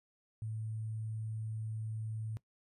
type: tone with sample-and-hold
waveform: sine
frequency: 109.9 Hz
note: A2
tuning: 2 cents flat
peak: -37 dBFS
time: 0.42-2.37 s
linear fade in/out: 0 ms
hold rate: 8820 Hz
effects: noise-tail reverb RT60 0.1 s tail -19 dB re dry + resampled to 32000 Hz